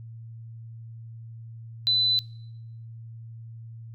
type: tone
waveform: sine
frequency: 4004 Hz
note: B7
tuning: 23 cents sharp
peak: -19 dBFS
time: 1.87-2.19 s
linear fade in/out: 0 ms
effects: noise-tail reverb RT60 0.8 s tail -22 dB re dry + added 114 Hz sine -39 dBFS peak until 3.94 s